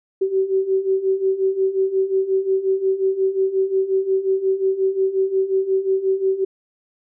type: beating tone pair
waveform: sine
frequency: 379.7 / 385.3 Hz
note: F#4 / G4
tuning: +45 / -30 cents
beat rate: 5.6 Hz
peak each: -22 / -18 dBFS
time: 0.21-6.45 s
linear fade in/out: 10 ms
effects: none